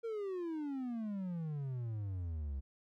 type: exponential sweep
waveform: triangle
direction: down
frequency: 468.7 to 65.7 Hz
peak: -35 dBFS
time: 0.03-2.61 s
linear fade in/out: 20 ms
effects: none